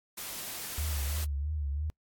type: noise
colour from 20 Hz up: white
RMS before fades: -39 dBFS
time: 0.17-1.25 s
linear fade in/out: 10 ms
type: tone with vibrato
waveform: sine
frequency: 73.42 Hz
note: D2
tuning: in tune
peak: -30 dBFS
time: 0.78-1.9 s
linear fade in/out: 0 ms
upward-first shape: triangle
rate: 3 Hz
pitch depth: 110 cents each way
effects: noise-tail reverb RT60 0.1 s tail -26 dB re dry + AAC 64 kbps